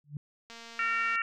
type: tone with exponential growth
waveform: sine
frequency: 146.2 Hz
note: D3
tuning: 7 cents flat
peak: -30 dBFS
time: 0.04-0.17 s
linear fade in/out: 2 ms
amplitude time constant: 28 ms
type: click train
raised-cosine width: 0.2 ms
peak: -30 dBFS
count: 153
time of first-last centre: 0.5-1.158 s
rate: 231 Hz
type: harmonic tone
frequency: 457.6 Hz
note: A#4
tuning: 32 cents flat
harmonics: 3 / 4 / 5 / 6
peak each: -30 / -32 / -34 / -36 dBFS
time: 0.79-1.22 s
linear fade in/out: 2 ms
effects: none